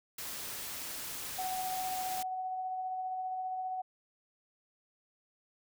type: noise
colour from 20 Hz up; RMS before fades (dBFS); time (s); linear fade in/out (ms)
white; -41; 0.18-2.23; 5
type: tone with tremolo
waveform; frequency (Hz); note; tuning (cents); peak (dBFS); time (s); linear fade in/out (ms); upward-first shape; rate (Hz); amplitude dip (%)
sine; 746; F#5; +14; -33; 1.38-3.82; 10; sine; 15; 25
effects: none